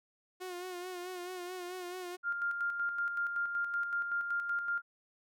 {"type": "tone with vibrato", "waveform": "sawtooth", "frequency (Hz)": 361.1, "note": "F#4", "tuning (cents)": -42, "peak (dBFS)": -36, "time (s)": [0.4, 2.17], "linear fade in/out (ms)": 20, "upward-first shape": "sine", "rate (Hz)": 4.6, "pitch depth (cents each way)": 46}
{"type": "tone with tremolo", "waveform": "sine", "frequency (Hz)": 1400, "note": "F6", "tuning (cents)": 4, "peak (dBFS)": -30, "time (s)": [2.23, 4.82], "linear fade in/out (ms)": 50, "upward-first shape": "square", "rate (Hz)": 5.3, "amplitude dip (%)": 45}
{"effects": []}